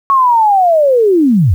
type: linear sweep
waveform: sine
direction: down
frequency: 1111 to 73.7 Hz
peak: -6 dBFS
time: 0.1-1.54 s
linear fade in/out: 0 ms
effects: 7-bit